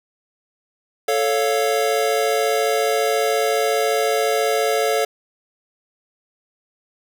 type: chord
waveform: square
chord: A augmented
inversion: none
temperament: equal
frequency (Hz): 440 / 554.4 / 698.5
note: A4 / C#5 / E#5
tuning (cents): 0 / 0 / 0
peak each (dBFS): -21 / -23 / -23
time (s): 1.08-5.05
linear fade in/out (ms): 5
effects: none